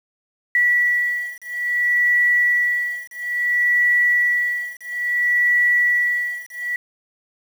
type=beating tone pair; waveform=sine; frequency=1948 / 1948.59 Hz; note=B6 / B6; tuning=-24 / -24 cents; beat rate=0.59 Hz; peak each=-19 dBFS; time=0.55-6.76 s; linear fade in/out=2 ms; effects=7-bit